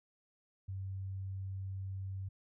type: tone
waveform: sine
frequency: 96 Hz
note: G2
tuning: 36 cents flat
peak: -38 dBFS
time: 0.68-2.29 s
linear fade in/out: 10 ms
effects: none